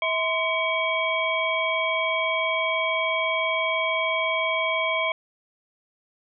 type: tone cluster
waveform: sine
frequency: 647 / 1034 / 2263 / 3252 Hz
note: E5 / C6 / C#7 / G#7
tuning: -32 / -21 / +35 / -37 cents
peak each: -27 / -28 / -25 / -32 dBFS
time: 0.02-5.12 s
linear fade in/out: 2 ms
effects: none